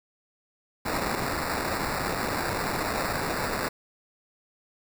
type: noise with sample-and-hold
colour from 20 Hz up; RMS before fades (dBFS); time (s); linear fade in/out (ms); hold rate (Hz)
violet; -29; 0.85-3.69; 10; 3150
effects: none